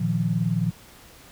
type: chord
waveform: sine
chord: Bb suspended fourth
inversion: none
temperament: equal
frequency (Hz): 116.54 / 155.56 / 174.61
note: Bb2 / Eb3 / F3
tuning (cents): 0 / 0 / 0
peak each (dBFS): -26 / -26 / -24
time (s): 0-0.71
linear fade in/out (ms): 10
effects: pink hiss -49 dBFS RMS until 1.31 s